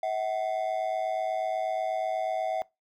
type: ring-modulated tone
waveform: triangle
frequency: 698.5 Hz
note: F5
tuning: in tune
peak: -22 dBFS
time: 0.03-2.62 s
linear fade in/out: 0 ms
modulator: 54.1 Hz
effects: noise-tail reverb RT60 0.2 s tail -21 dB re dry

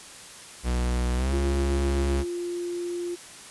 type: tone with pitch glide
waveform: 45% pulse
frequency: 61.2 to 68.3 Hz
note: B1 to C#2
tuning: -15 to -25 cents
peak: -23 dBFS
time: 0.63-2.25 s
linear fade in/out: 50 ms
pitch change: +190 cents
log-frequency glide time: 1.15-1.32 s
type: tone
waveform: sine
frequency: 349.2 Hz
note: F4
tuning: in tune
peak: -28 dBFS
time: 1.32-3.16 s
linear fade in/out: 20 ms
effects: white hiss -44 dBFS RMS until 3.5 s + resampled to 24000 Hz

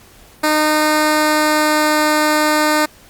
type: tone with pitch glide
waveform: 10% pulse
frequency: 306.1 to 304.3 Hz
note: D#4 to D#4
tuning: -28 to -38 cents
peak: -4 dBFS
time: 0.43-2.86 s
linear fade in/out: 10 ms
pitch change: -10 cents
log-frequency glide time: 0.79-2.05 s
effects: pink hiss -45 dBFS RMS until 3.09 s + Opus 48 kbps

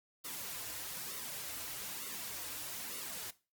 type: noise with flanger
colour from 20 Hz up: white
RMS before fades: -43 dBFS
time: 0.24-3.31 s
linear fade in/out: 10 ms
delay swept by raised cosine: 1.2 to 5.4 ms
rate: 1.1 Hz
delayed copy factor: -0.65
effects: noise-tail reverb RT60 0.3 s tail -18 dB re dry + Opus 48 kbps

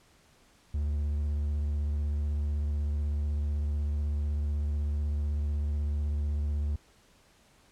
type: tone with vibrato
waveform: triangle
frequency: 73.42 Hz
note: D2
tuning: in tune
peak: -25 dBFS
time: 0.74-6.76 s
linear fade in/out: 5 ms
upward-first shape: sine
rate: 16 Hz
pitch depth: 27 cents each way
effects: pink hiss -62 dBFS RMS until 7.71 s + low-pass 10000 Hz 12 dB/octave

